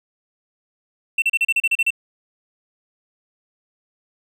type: tone bursts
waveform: triangle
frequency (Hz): 2695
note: E7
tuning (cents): +38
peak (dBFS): -13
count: 10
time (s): 1.18-1.905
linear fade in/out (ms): 5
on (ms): 41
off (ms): 35
effects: none